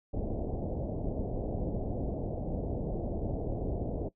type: low-pass noise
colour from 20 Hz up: pink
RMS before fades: -34 dBFS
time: 0.13-4.09 s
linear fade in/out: 10 ms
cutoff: 700 Hz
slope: 48 dB/octave
effects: noise-tail reverb RT60 0.1 s tail -20 dB re dry